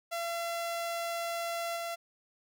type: tone with level steps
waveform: sawtooth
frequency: 679 Hz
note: F5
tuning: 49 cents flat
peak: -29 / -31 dBFS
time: 0.11-1.96 s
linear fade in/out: 20 ms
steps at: 1.76 s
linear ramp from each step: 10 ms
effects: none